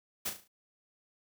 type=noise with echo; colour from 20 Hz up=white; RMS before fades=-34 dBFS; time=0.25-0.3 s; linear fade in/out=10 ms; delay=36 ms; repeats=5; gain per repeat=-7 dB; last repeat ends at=0.48 s; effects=none